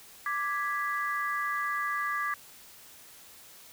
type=chord; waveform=sine; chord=G# diminished; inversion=second; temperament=equal; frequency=1174.7 / 1661.2 / 1975.5 Hz; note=D6 / G#6 / B6; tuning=0 / 0 / 0 cents; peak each=-31 / -33 / -36 dBFS; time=0.26-2.34 s; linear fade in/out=2 ms; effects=white hiss -52 dBFS RMS until 3.72 s